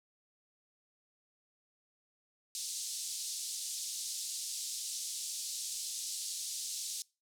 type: band-pass noise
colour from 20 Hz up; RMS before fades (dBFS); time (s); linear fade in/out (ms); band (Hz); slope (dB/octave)
white; -40; 2.55-7.02; 0; 4000 to 9200; 24
effects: noise-tail reverb RT60 0.3 s tail -24 dB re dry